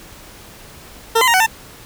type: tone with pitch steps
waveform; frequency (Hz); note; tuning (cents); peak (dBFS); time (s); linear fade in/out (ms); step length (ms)
20% pulse; 454.2 / 1022 / 934 / 749 / 895; A#4 / C6 / A#5 / F#5 / A5; -45 / -41 / +3 / +21 / +29; -6; 1.15-1.465; 10; 63
effects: pink hiss -40 dBFS RMS until 1.85 s